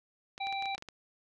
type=clicks; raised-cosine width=0.2 ms; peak=-27 dBFS; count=9; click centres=0.379 / 0.47 / 0.526 / 0.624 / 0.657 / 0.749 / 0.78 / 0.824 / 0.887 s
type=harmonic tone; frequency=784 Hz; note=G5; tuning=in tune; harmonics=1 / 3 / 5; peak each=-34 / -39 / -41 dBFS; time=0.4-0.76 s; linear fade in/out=10 ms
effects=none